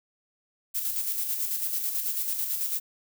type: noise with tremolo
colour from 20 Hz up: violet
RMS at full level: -28 dBFS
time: 0.74-2.8 s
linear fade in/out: 20 ms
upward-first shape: square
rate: 9.1 Hz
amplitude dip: 40%
effects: none